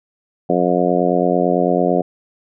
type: harmonic tone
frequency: 89 Hz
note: F2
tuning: 33 cents sharp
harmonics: 2 / 3 / 4 / 5 / 6 / 7 / 8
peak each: -21 / -21 / -21 / -21 / -21 / -21 / -21 dBFS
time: 0.49-2.02 s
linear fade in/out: 10 ms
effects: none